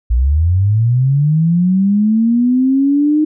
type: linear sweep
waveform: sine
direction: up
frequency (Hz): 55.3 to 309.3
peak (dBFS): -9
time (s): 0.1-3.25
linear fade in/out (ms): 10
effects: none